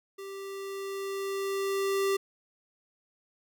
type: tone with level ramp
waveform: square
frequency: 392 Hz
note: G4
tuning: in tune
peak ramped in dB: -40 to -25 dBFS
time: 0.18-2.17 s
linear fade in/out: 10 ms
effects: none